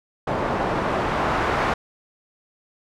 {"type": "noise with low-pass filter sweep", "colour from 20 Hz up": "white", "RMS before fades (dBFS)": -23, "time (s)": [0.27, 1.74], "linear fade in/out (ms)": 5, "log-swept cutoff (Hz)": [810, 1300], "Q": 1, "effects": []}